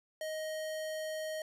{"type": "tone", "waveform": "square", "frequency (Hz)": 626, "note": "D#5", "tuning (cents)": 10, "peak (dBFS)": -37, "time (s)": [0.21, 1.42], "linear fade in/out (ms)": 2, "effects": ["resampled to 32000 Hz"]}